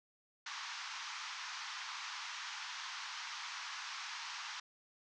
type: band-pass noise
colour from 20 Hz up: pink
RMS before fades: -45 dBFS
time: 0.46-4.6 s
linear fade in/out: 5 ms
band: 910 to 6300 Hz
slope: 48 dB/octave
effects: none